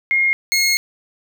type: tone pair in turn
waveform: sine / 20% pulse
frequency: 2139 / 2158 Hz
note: C7 / C#7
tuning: +38 / -47 cents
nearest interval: unison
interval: 15 cents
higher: second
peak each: -13 / -9 dBFS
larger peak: second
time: 0.11-0.33 / 0.52-0.77 s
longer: second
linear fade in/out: 0 ms
effects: none